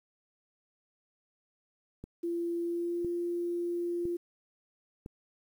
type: click train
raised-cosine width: 3 ms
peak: -29 dBFS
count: 4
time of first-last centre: 2.04-5.061 s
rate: 0.993 Hz
type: tone with pitch glide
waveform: sine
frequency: 341.5 to 346.7 Hz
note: F4 to F4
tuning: -39 to -13 cents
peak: -30 dBFS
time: 2.23-4.17 s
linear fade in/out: 10 ms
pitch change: +26 cents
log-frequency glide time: 2.62-3.04 s
effects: 10-bit